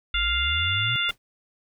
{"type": "harmonic tone", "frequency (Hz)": 698.5, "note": "F5", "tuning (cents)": 0, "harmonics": [2, 3, 4, 5], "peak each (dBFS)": [-28, -29, -27, -27], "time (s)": [0.14, 1.11], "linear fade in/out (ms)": 5}
{"type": "exponential sweep", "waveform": "sine", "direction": "up", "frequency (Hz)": [51.91, 124.9], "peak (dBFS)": -28, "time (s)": [0.14, 0.96], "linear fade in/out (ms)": 0}
{"type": "noise with exponential decay", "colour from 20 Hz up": "pink", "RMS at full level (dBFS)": -35, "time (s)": [1.09, 1.18], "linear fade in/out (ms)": 1, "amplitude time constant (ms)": 19}
{"effects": []}